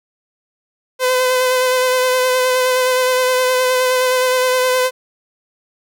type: tone with vibrato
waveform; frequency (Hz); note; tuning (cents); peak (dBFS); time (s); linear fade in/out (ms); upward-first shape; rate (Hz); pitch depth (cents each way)
sawtooth; 509; C5; -48; -9; 0.99-4.91; 50; sine; 9.6; 19
effects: none